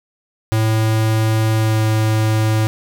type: tone with pitch glide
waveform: square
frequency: 110.3 to 109.35 Hz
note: A2 to A2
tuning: +5 to -10 cents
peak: -14 dBFS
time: 0.52-2.67 s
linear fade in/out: 0 ms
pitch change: -15 cents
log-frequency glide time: 1.55-1.83 s
effects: none